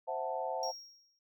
sine chord, F# half-diminished seventh, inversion second, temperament equal with one note detuned, 523.3 / 659.3 / 740 / 883.1 Hz, C5 / E5 / F#5 / A5, 0 / 0 / 0 / +6 cents, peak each -39 dBFS, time 0.07-0.72 s, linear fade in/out 20 ms
triangle tone with exponential decay, 5590 Hz, F8, 1 cent sharp, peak -35 dBFS, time 0.63-1.19 s, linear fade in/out 2 ms, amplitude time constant 120 ms
effects noise-tail reverb RT60 0.1 s tail -23 dB re dry

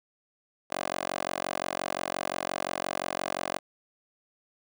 10% pulse tone with high-pass filter, 45.74 Hz, F#1, 19 cents flat, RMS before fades -33 dBFS, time 0.7-3.59 s, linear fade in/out 20 ms, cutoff 570 Hz, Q 1.6, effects none

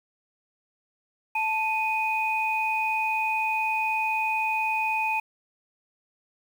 sine tone pair together, 880 / 2489 Hz, A5 / D#7, 0 / 0 cents, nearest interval octave + tritone, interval 1800 cents, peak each -26 dBFS, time 1.35-5.2 s, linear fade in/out 5 ms, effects 8-bit

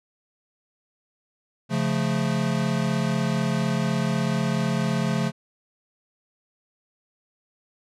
square chord, Db augmented, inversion none, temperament equal with one note detuned, 138.59 / 174.61 / 218.7 Hz, Db3 / F3 / A3, 0 / 0 / -10 cents, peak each -27 dBFS, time 1.69-5.32 s, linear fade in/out 50 ms, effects low-pass 8000 Hz 12 dB/octave

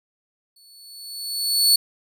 sawtooth tone with exponential growth, 4435 Hz, C#8, in tune, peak -9 dBFS, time 0.56-1.76 s, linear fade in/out 5 ms, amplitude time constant 260 ms, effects none

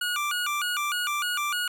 25% pulse tone with vibrato, 1306 Hz, E6, 17 cents flat, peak -22 dBFS, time 0.01-1.68 s, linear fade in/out 5 ms, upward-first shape square, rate 3.3 Hz, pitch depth 180 cents each way, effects none

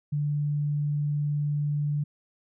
sine tone, 146.83 Hz, D3, in tune, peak -24 dBFS, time 0.12-2.04 s, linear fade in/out 10 ms, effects none

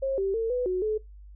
sine tone with pitch steps, 538 / 389.3 / 451.4 / 496.7 / 367.9 / 430.5 Hz, C5 / G4 / A4 / B4 / F#4 / A4, +48 / -12 / +44 / +10 / -10 / -38 cents, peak -24 dBFS, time 0.02-0.98 s, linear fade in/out 10 ms, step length 160 ms, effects noise-tail reverb RT60 0.2 s tail -23 dB re dry + added 50 Hz sine -44 dBFS peak until 1.35 s

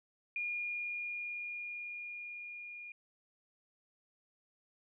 sine tone with level ramp, 2426 Hz, D#7, 44 cents flat, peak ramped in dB -34 to -45 dBFS, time 0.36-2.92 s, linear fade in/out 2 ms, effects none

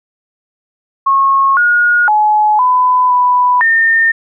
sine tone with pitch steps, 1090 / 1439 / 849 / 1003 / 991 / 1817 Hz, C#6 / F#6 / G#5 / B5 / B5 / A#6, -29 / -49 / +38 / +26 / +6 / -45 cents, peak -7 dBFS, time 1.06-4.12 s, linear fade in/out 10 ms, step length 510 ms, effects none

